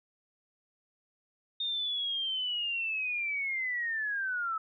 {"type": "linear sweep", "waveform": "sine", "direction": "down", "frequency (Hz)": [3672, 1290], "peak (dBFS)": -30, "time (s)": [1.6, 4.58], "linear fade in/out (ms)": 5, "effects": []}